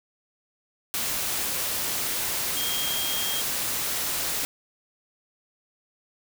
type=tone in noise; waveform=sine; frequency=3232 Hz; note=G#7; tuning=48 cents flat; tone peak=-30 dBFS; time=2.57-3.41 s; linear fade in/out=0 ms; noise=white; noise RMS=-28 dBFS; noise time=0.94-4.45 s; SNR=-5 dB; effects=none